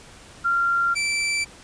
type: tone pair in turn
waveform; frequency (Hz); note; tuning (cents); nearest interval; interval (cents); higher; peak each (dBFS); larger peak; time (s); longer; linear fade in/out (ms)
sine / sawtooth; 1383 / 2331; F6 / D7; -17 / -14; major sixth; 903; second; -18; neither; 0.44-0.95 / 0.95-1.45; first; 20
effects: pink hiss -46 dBFS RMS until 1.63 s + resampled to 22050 Hz